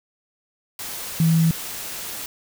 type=tone in noise; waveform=sine; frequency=163.5 Hz; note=E3; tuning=14 cents flat; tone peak=-14 dBFS; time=1.2-1.51 s; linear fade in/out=2 ms; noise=white; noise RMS=-32 dBFS; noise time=0.79-2.26 s; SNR=+15 dB; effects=none